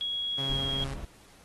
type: tone with pitch glide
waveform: sine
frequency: 3322 to 3278 Hz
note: G#7 to G#7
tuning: 0 to -23 cents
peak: -29 dBFS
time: 0.01-0.84 s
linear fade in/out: 0 ms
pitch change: -23 cents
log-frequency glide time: 0.42-0.6 s
type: tone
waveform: sawtooth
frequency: 136.1 Hz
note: C#3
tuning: 31 cents flat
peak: -31 dBFS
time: 0.38-0.94 s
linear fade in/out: 5 ms
type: noise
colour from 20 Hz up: brown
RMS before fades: -37 dBFS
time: 0.49-1.05 s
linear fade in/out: 5 ms
effects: pink hiss -57 dBFS RMS until 1.44 s + AAC 32 kbps